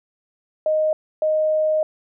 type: tone pair in turn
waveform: sine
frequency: 621 / 621 Hz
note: D#5 / D#5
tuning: -3 / -3 cents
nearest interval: unison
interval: 0 cents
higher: neither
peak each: -16 dBFS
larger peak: neither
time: 0.66-0.93 / 1.22-1.83 s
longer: second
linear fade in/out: 2 ms
effects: none